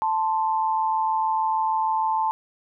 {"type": "tone pair together", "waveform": "sine", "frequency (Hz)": [880, 1046.5], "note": ["A5", "C6"], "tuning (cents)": [0, 0], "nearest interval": "minor third", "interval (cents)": 300, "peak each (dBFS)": [-21, -27], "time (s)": [0.02, 2.31], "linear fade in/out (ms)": 0, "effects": []}